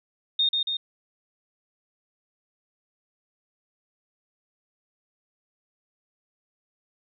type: tone with echo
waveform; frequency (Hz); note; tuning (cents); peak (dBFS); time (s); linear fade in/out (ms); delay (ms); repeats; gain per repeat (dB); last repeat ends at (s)
sine; 3680; A#7; -23; -19; 0.39-0.49; 5; 140; 2; -3; 0.77
effects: none